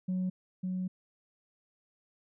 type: tone pair in turn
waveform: sine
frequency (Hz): 184.4 / 184.4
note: F#3 / F#3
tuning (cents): -6 / -6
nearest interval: unison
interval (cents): 0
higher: neither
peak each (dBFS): -27 / -30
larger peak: first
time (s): 0.08-0.3 / 0.63-0.88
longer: second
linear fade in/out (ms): 10
effects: tanh soft clip ceiling -27 dBFS